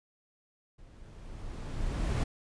brown noise with level ramp, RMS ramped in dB -54 to -26 dBFS, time 0.78-2.24 s, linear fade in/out 10 ms, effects resampled to 22050 Hz

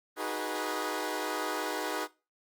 15% pulse chord, G# minor seventh, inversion second, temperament equal with one note detuned, 311.1 / 370 / 415.3 / 489.6 Hz, D#4 / F#4 / G#4 / B4, 0 / 0 / 0 / -15 cents, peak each -31 dBFS, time 0.16-2.08 s, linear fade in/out 50 ms, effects noise-tail reverb RT60 0.3 s tail -21 dB re dry + Opus 32 kbps

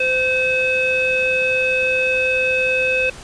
square tone with low-pass filter, 515 Hz, C5, 28 cents flat, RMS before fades -18 dBFS, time 0-3.1 s, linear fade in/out 5 ms, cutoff 2700 Hz, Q 9.6, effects pink hiss -38 dBFS RMS until 3.23 s + resampled to 22050 Hz

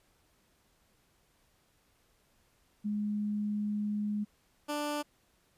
sine / 15% pulse tone pair in turn, 208.5 / 294.9 Hz, G#3 / D4, +7 / +7 cents, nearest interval tritone, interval 600 cents, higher second, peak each -30 / -26 dBFS, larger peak second, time 2.84-4.25 / 4.68-5.03 s, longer first, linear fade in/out 20 ms, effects pink hiss -70 dBFS RMS until 5.57 s + resampled to 32000 Hz

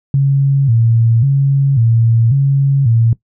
sine tone with vibrato, 126 Hz, B2, 35 cents sharp, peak -8 dBFS, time 0.14-3.13 s, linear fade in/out 2 ms, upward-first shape square, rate 0.92 Hz, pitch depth 160 cents each way, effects noise-tail reverb RT60 0.1 s tail -18 dB re dry

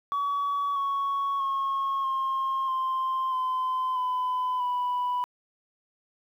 sine tone with pitch steps, 1133 / 1111 / 1089.4 / 1068.2 / 1047.4 / 1027 / 1007.1 / 987.5 Hz, C#6 / C#6 / C#6 / C6 / C6 / C6 / B5 / B5, +37 / +4 / -30 / +36 / +1 / -33 / +34 / 0 cents, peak -23 dBFS, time 0.12-5.24 s, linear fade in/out 0 ms, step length 640 ms, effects tanh soft clip ceiling -23 dBFS + 10-bit

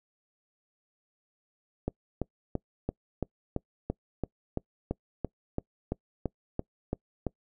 click train, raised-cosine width 2 ms, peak -16 dBFS, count 17, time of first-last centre 1.88-7.267 s, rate 2.97 Hz, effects noise-tail reverb RT60 0.1 s tail -25 dB re dry

